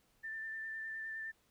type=tone with vibrato; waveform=sine; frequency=1779 Hz; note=A6; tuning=19 cents sharp; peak=-40 dBFS; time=0.23-1.32 s; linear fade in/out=20 ms; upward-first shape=sine; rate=9.8 Hz; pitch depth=17 cents each way; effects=pink hiss -73 dBFS RMS until 1.5 s